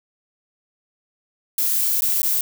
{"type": "noise with dropouts", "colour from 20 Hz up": "violet", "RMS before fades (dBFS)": -20, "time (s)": [1.58, 2.41], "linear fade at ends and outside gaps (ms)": 2, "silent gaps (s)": [[2.008, 2.02], [2.219, 2.23]], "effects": []}